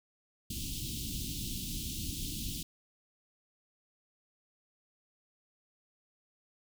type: band-stop noise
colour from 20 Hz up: pink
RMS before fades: -38 dBFS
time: 0.5-2.63 s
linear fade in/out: 5 ms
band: 320 to 2900 Hz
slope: 48 dB/octave
effects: none